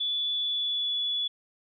sine tone with pitch glide, 3451 to 3421 Hz, A7 to A7, -34 to -49 cents, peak -26 dBFS, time 0-1.28 s, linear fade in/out 10 ms, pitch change -15 cents, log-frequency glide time 0.37-0.96 s, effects none

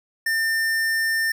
sine tone with hard clipping, 1800 Hz, A6, 39 cents sharp, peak -21 dBFS, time 0.26-1.32 s, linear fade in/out 5 ms, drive 18 dB, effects none

